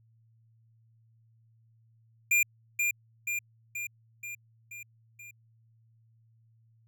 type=tone with echo; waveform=square; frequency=2400 Hz; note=D7; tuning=37 cents sharp; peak=-22 dBFS; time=2.31-2.43 s; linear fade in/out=5 ms; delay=480 ms; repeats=6; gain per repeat=-4 dB; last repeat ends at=5.31 s; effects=added 113 Hz sine -61 dBFS peak until 6.87 s